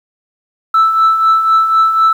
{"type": "tone with tremolo", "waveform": "sine", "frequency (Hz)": 1318.5, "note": "E6", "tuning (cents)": 0, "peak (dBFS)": -3, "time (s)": [0.74, 2.13], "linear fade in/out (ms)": 5, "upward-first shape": "triangle", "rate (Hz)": 4, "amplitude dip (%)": 65, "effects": ["tanh soft clip ceiling -4 dBFS", "7-bit"]}